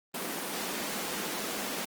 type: high-pass noise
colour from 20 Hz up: pink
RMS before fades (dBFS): -35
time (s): 0.14-1.85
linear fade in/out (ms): 5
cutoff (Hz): 180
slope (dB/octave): 48
effects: Opus 24 kbps